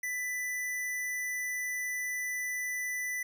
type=tone; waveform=square; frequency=1989 Hz; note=B6; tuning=12 cents sharp; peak=-33 dBFS; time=0.03-3.23 s; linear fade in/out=5 ms; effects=none